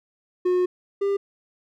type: tone pair in turn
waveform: triangle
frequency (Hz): 361.9 / 398.5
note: F#4 / G4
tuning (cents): -38 / +28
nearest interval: major second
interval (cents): 166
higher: second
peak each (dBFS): -16 / -18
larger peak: first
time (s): 0.45-0.66 / 1.01-1.17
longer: first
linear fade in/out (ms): 10
effects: none